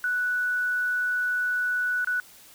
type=tone with dropouts; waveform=sine; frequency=1480 Hz; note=F#6; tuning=in tune; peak=-23 dBFS; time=0.04-2.2 s; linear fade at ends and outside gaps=1 ms; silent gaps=2.046-2.072 s; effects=white hiss -51 dBFS RMS until 2.54 s